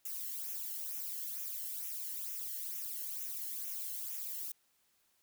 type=noise with flanger; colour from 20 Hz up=violet; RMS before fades=-41 dBFS; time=0.05-4.52 s; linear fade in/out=5 ms; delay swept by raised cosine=0.22 to 0.85 ms; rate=2.2 Hz; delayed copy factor=-0.65; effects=white hiss -74 dBFS RMS until 5.22 s